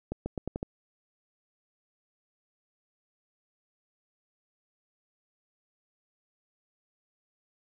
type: accelerating click train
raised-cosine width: 2 ms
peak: -19 dBFS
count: 6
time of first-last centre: 0.12-0.629 s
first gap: 140 ms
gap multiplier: 0.84
effects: none